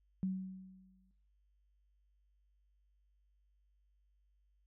sine tone with exponential decay, 188.1 Hz, F#3, 29 cents sharp, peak -31 dBFS, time 0.23-1.11 s, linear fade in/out 0 ms, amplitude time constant 190 ms, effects noise-tail reverb RT60 0.5 s tail -21 dB re dry + added 50 Hz sine -70 dBFS peak until 4.66 s

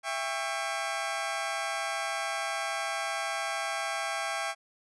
20% pulse chord, C# diminished, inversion first, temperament just, 665.2 / 798.3 / 1108.7 Hz, E5 / G5 / C#6, +16 / +31 / 0 cents, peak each -30 / -29 / -32 dBFS, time 0.03-4.55 s, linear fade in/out 50 ms, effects resampled to 24000 Hz

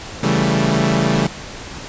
sawtooth chord, A dominant seventh, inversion first, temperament equal, 138.59 / 164.81 / 196 / 220 Hz, C#3 / E3 / G3 / A3, 0 / 0 / 0 / 0 cents, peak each -16 dBFS, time 0.23-1.27 s, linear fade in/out 5 ms, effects pink hiss -32 dBFS RMS until 1.88 s + resampled to 16000 Hz

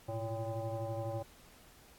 sine tone with frequency modulation, 336 Hz, E4, 33 cents sharp, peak -35 dBFS, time 0.08-1.23 s, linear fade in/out 10 ms, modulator 228 Hz, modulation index 1.9, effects pink hiss -60 dBFS RMS until 1.98 s + AAC 64 kbps

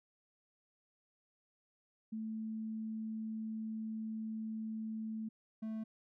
sine / triangle tone pair in turn, 220 / 220 Hz, A3 / A3, 0 / 0 cents, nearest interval unison, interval 0 cents, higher neither, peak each -38 / -36 dBFS, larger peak second, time 2.12-5.29 / 5.62-5.84 s, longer first, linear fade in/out 10 ms, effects none

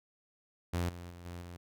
sawtooth tone with level steps, 87.31 Hz, F2, in tune, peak -27 / -40 / -44 / -38 / -41 dBFS, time 0.73-1.57 s, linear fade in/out 10 ms, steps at 0.89 / 1.1 / 1.25 / 1.41 s, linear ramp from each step 5 ms, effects none

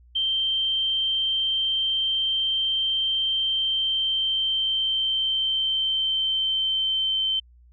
sine tone with pitch glide, 3136 to 3100 Hz, G7 to G7, 0 to -20 cents, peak -21 dBFS, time 0.15-7.4 s, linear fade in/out 10 ms, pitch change -20 cents, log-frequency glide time 3.32-7.22 s, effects added 60 Hz sine -50 dBFS peak until 7.72 s

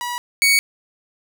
sawtooth tone pair in turn, 970 / 2235 Hz, B5 / C#7, -31 / +14 cents, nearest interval octave + major second, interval 1445 cents, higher second, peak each -20 / -9 dBFS, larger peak second, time 0.01-0.18 / 0.42-0.59 s, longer neither, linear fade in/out 0 ms, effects none

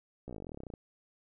slowing click train, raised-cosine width 2 ms, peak -30 dBFS, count 20, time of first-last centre 0.28-0.738 s, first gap 15 ms, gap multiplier 1.05, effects none

